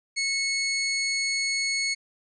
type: tone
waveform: 20% pulse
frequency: 2194 Hz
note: C#7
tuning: 18 cents flat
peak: -19 dBFS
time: 0.16-1.95 s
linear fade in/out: 20 ms
effects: resampled to 24000 Hz